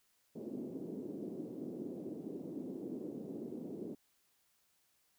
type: band-pass noise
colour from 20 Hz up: pink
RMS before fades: -44 dBFS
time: 0.35-3.95 s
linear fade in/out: 10 ms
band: 220 to 390 Hz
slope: 24 dB/octave
effects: white hiss -75 dBFS RMS until 5.18 s